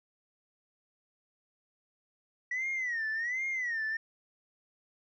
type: tone with vibrato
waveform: sine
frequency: 1933 Hz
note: B6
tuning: 38 cents flat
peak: -29 dBFS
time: 2.51-3.97 s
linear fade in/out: 5 ms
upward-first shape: sine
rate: 1.3 Hz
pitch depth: 170 cents each way
effects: tanh soft clip ceiling -28 dBFS